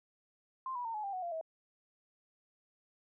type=tone with pitch steps; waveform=sine; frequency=1046.5 / 976.4 / 911 / 850 / 793.1 / 740 / 690.4 / 644.2 Hz; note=C6 / B5 / A#5 / G#5 / G5 / F#5 / F5 / E5; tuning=0 / -20 / -40 / +40 / +20 / 0 / -20 / -40 cents; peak=-36 dBFS; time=0.66-1.412 s; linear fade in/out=2 ms; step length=94 ms; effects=none